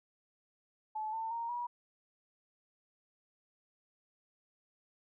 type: tone with pitch steps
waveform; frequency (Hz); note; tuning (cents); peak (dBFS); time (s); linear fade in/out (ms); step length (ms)
sine; 864 / 896 / 929.2 / 963.7; A5 / A5 / A#5 / B5; -32 / +31 / -6 / -43; -35; 0.95-1.67; 10; 180
effects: none